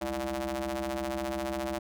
sawtooth ring-modulated tone, 130.81 Hz, C3, in tune, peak -24 dBFS, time 0.01-1.79 s, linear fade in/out 10 ms, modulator 465 Hz, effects none

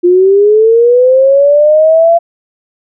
sine linear sweep, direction up, 347.8 to 684 Hz, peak -3 dBFS, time 0.03-2.19 s, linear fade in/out 20 ms, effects none

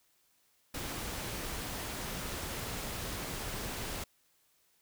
pink noise, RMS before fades -39 dBFS, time 0.74-4.04 s, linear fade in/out 5 ms, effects white hiss -71 dBFS RMS until 4.81 s

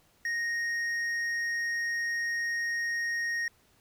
triangle tone with hard clipping, 1864.7 Hz, A#6, in tune, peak -30 dBFS, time 0.25-3.48 s, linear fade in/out 2 ms, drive 9 dB, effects pink hiss -65 dBFS RMS until 3.8 s

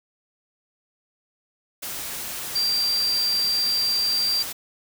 sine tone in noise, 4715 Hz, D8, 6 cents sharp, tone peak -20 dBFS, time 2.55-4.43 s, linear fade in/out 10 ms, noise white, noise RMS -32 dBFS, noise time 1.82-4.53 s, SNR +9 dB, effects none

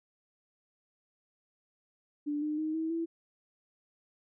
sine tone with pitch steps, 293.7 / 302.7 / 311.9 / 321.4 / 331.2 Hz, D4 / D#4 / D#4 / E4 / E4, 0 / -48 / +4 / -44 / +8 cents, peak -30 dBFS, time 2.26-3.06 s, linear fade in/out 20 ms, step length 160 ms, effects none

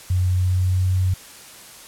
sine tone with pitch glide, 91.2 to 92.63 Hz, F#2 to F#2, -24 to +2 cents, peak -16 dBFS, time 0.1-1.14 s, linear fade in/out 5 ms, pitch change +26 cents, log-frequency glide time 0.32-0.89 s, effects white hiss -42 dBFS RMS until 1.87 s + low-pass 12000 Hz 12 dB/octave

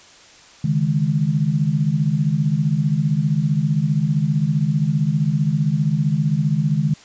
sine chord, C# suspended second, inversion none, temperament equal with one note detuned, 140.28 / 155.56 / 207.7 Hz, C#3 / D#3 / G#3, +21 / 0 / 0 cents, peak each -21 / -18 / -23 dBFS, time 0.64-6.94 s, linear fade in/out 5 ms, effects white hiss -46 dBFS RMS until 7.04 s + resampled to 16000 Hz

